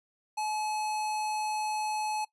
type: tone with notch filter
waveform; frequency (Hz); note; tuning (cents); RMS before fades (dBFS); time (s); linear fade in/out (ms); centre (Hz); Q
square; 855; A5; -50; -32; 0.37-2.25; 10; 1800; 1.2
effects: noise-tail reverb RT60 0.1 s tail -20 dB re dry + resampled to 24000 Hz